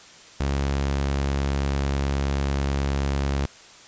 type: tone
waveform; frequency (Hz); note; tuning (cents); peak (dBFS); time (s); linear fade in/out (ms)
sawtooth; 69.3; C#2; 0; -18; 0.4-3.46; 5
effects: white hiss -47 dBFS RMS until 3.87 s + resampled to 16000 Hz